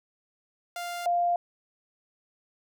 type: tone pair in turn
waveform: sawtooth / sine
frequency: 698.5 / 698.5 Hz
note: F5 / F5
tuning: 0 / 0 cents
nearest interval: unison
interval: 0 cents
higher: neither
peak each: -29 / -22 dBFS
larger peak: second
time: 0.76-1.06 / 1.06-1.36 s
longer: neither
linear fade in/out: 2 ms
effects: none